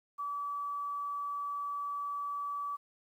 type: tone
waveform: sine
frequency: 1149 Hz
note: D6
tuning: 38 cents flat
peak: -34 dBFS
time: 0.18-2.77 s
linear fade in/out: 20 ms
effects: 11-bit